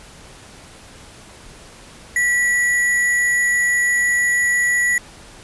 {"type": "tone with sample-and-hold", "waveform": "sine", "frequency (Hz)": 1949, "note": "B6", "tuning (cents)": -23, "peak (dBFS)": -14, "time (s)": [2.16, 4.98], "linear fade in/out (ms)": 2, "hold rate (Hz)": 8820, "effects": ["pink hiss -42 dBFS RMS until 5.43 s", "resampled to 24000 Hz"]}